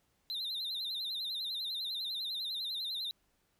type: tone with vibrato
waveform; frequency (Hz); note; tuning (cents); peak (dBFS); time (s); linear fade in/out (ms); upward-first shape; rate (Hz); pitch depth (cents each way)
triangle; 3860; B7; -40; -34; 0.3-3.11; 0; sine; 10; 130
effects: pink hiss -75 dBFS RMS until 3.59 s